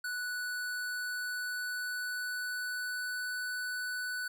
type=tone with pitch glide; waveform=square; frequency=1480 to 1491.2 Hz; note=F#6 to F#6; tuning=0 to +13 cents; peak=-35 dBFS; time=0.04-4.28 s; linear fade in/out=5 ms; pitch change=+13 cents; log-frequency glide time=0.24-3.33 s; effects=none